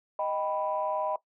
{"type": "chord", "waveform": "sine", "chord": "Eb augmented", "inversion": "none", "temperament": "equal", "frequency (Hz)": [622.3, 784, 987.8], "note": ["Eb5", "G5", "B5"], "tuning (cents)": [0, 0, 0], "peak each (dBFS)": [-30, -33, -32], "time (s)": [0.19, 1.16], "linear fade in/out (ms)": 2, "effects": ["noise-tail reverb RT60 0.1 s tail -17 dB re dry", "tanh soft clip ceiling -18 dBFS"]}